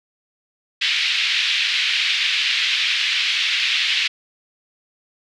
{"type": "band-pass noise", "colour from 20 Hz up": "pink", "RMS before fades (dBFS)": -20, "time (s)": [0.81, 4.08], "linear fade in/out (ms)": 10, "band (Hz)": [2300, 3900], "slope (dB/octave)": 24, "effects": []}